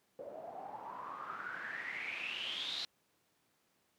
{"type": "noise with low-pass filter sweep", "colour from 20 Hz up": "white", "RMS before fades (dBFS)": -43, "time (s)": [0.19, 2.85], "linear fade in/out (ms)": 0, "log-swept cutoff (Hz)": [550, 4100], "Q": 9.2, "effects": ["pink hiss -75 dBFS RMS until 3.98 s", "high-pass 150 Hz 12 dB/octave"]}